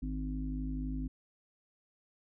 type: harmonic tone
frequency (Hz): 51.91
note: G#1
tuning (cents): 0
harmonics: 1 / 3 / 5 / 6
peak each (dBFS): -36 / -43 / -38 / -50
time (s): 0.02-1.08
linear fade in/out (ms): 10
effects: none